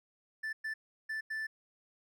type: tone bursts at uneven times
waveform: triangle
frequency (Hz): 1760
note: A6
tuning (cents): 0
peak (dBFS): -33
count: 4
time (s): 0.43-0.53 / 0.64-0.74 / 1.09-1.21 / 1.3-1.47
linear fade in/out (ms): 10
effects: none